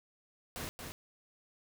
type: noise with echo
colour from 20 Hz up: pink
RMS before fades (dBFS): -41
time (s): 0.56-0.69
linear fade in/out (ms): 0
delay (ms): 230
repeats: 1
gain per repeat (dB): -4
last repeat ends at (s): 0.92
effects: none